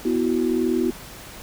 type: chord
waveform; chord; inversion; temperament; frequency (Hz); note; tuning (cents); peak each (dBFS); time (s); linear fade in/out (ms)
sine; B suspended fourth; none; equal; 246.9 / 329.6 / 370; B3 / E4 / F#4; 0 / 0 / 0; -23; 0.05-0.91; 5
effects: pink hiss -40 dBFS RMS until 1.42 s